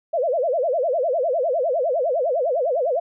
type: tone with vibrato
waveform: sine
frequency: 580 Hz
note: D5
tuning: 22 cents flat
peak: -18 dBFS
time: 0.13-3 s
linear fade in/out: 10 ms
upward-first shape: sine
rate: 9.9 Hz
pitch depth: 300 cents each way
effects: none